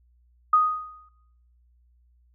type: tone with exponential decay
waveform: sine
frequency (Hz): 1244.5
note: D#6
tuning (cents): 0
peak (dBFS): -13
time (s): 0.53-1.09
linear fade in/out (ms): 5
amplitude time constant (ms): 120
effects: noise-tail reverb RT60 0.7 s tail -17 dB re dry + added 60 Hz sine -58 dBFS peak until 2.34 s